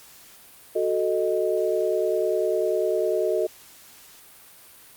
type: chord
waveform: sine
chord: D# diminished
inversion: first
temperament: equal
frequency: 370 / 440 / 622.3 Hz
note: F#4 / A4 / D#5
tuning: 0 / 0 / 0 cents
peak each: -25 dBFS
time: 0.75-3.47 s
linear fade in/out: 10 ms
effects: white hiss -49 dBFS RMS until 4.96 s + Opus 48 kbps